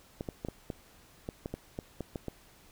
clicks, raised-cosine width 2 ms, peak -22 dBFS, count 12, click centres 0.209 / 0.288 / 0.449 / 0.486 / 0.702 / 1.289 / 1.459 / 1.54 / 1.789 / 2.007 / 2.158 / 2.283 s, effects pink hiss -59 dBFS RMS until 2.71 s

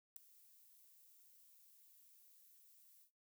violet noise with ADSR envelope, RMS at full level -45 dBFS, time 0.16-3.11 s, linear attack 4 ms, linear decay 4 ms, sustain -22 dB, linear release 93 ms, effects noise-tail reverb RT60 0.2 s tail -19 dB re dry

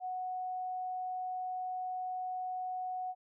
sine tone, 738 Hz, F#5, 5 cents flat, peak -35 dBFS, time 0-3.15 s, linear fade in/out 50 ms, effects none

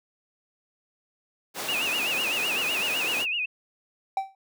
pink high-pass noise, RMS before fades -33 dBFS, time 1.54-3.26 s, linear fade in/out 50 ms, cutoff 330 Hz, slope 12 dB/octave
sine tone with vibrato, 2667 Hz, E7, 20 cents sharp, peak -25 dBFS, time 1.68-3.46 s, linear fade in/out 10 ms, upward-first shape sine, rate 7.9 Hz, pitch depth 140 cents each way
triangle tone with exponential decay, 775 Hz, G5, 20 cents flat, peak -18 dBFS, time 4.17-4.35 s, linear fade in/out 2 ms, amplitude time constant 37 ms
effects none

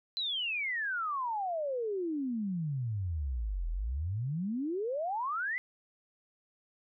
sine exponential two-way sweep, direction down then up, 4090 to 39.63 to 2070 Hz, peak -31 dBFS, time 0.17-5.58 s, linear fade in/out 0 ms, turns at 3.69 s, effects none

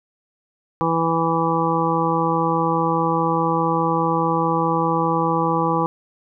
harmonic tone, 164.81 Hz, E3, in tune, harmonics 1 / 2 / 3 / 5 / 6 / 7, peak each -24 / -24 / -24 / -24 / -24 / -24 dBFS, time 0.81-5.86 s, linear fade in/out 0 ms, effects none

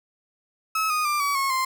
35% pulse tone with pitch steps, 1292 / 1238.7 / 1187.5 / 1138.5 / 1091.5 / 1046.4 Hz, E6 / D#6 / D6 / C#6 / C#6 / C6, -35 / -8 / +19 / +46 / -27 / 0 cents, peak -20 dBFS, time 0.75-1.65 s, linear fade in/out 5 ms, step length 150 ms, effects none

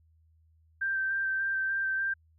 sine tone with vibrato, 1568 Hz, G6, in tune, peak -27 dBFS, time 0.81-2.14 s, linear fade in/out 10 ms, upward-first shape square, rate 3.4 Hz, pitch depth 13 cents each way, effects added 80 Hz sine -61 dBFS peak until 2.38 s

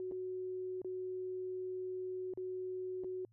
sine tone with dropouts, 370 Hz, F#4, in tune, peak -38 dBFS, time 0-3.25 s, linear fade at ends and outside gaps 1 ms, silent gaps 0.113-0.12 / 0.817-0.846 / 2.337-2.374 / 3.037-3.044 s, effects added 112 Hz sine -65 dBFS peak until 3.32 s

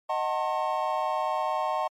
triangle chord, D# diminished seventh, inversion none, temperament just, 622.3 / 746.7 / 896 / 1075.3 Hz, D#5 / F#5 / A5 / C6, 0 / +16 / +31 / +47 cents, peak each -29 dBFS, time 0.09-1.88 s, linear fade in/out 10 ms, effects MP3 64 kbps

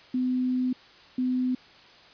sine tone bursts at uneven times, 253.5 Hz, B3, 45 cents sharp, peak -23 dBFS, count 2, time 0.14-0.73 / 1.18-1.55 s, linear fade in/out 5 ms, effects white hiss -52 dBFS RMS until 2.13 s + resampled to 11025 Hz

